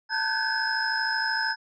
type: tone cluster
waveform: sine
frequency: 892 / 1507 / 1560 / 1689 / 5120 Hz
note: A5 / F#6 / G6 / G#6 / D#8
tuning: +23 / +31 / -9 / +29 / +49 cents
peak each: -30 dBFS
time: 0.09-1.56 s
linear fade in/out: 50 ms
effects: tanh soft clip ceiling -15 dBFS